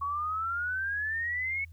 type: exponential sweep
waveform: sine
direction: up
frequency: 1108.7 to 2224 Hz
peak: -29 dBFS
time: 0.01-1.65 s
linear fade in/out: 10 ms
effects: added 82 Hz sine -46 dBFS peak until 1.72 s + white hiss -72 dBFS RMS until 1.72 s